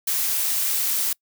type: noise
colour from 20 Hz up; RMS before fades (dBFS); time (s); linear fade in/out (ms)
blue; -23; 0.07-1.13; 5
effects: noise-tail reverb RT60 0.1 s tail -26 dB re dry